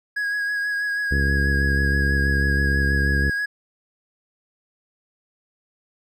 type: tone with vibrato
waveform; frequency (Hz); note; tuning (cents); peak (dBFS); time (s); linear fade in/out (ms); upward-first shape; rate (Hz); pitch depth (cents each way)
triangle; 1657; G#6; -4; -20; 0.16-3.46; 10; sine; 6.2; 23
type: harmonic tone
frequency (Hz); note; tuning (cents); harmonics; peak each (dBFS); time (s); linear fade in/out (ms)
69.1; C#2; -5; 1 / 2 / 3 / 4 / 5 / 6 / 7; -20 / -26 / -30 / -32 / -34 / -36 / -37; 1.11-3.3; 5
effects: none